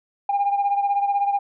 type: beating tone pair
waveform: sine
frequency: 803 / 819 Hz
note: G5 / G#5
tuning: +41 / -24 cents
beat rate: 16 Hz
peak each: -18 / -24 dBFS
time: 0.29-1.39 s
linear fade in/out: 5 ms
effects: tanh soft clip ceiling -14 dBFS